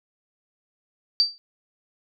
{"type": "tone with exponential decay", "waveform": "sine", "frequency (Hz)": 4651, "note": "D8", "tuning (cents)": -18, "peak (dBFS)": -12, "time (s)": [1.2, 1.38], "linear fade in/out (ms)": 0, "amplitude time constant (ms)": 38, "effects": []}